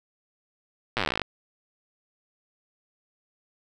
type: slowing click train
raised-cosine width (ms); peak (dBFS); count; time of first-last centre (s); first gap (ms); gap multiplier
0.3; -9; 19; 0.97-1.217; 8; 1.06
effects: none